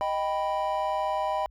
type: chord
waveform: triangle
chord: Eb augmented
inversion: none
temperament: equal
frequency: 622.3 / 784 / 987.8 Hz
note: Eb5 / G5 / B5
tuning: 0 / 0 / 0 cents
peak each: -28 dBFS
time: 0.01-1.46 s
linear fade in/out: 0 ms
effects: added 54 Hz sine -52 dBFS peak until 1.5 s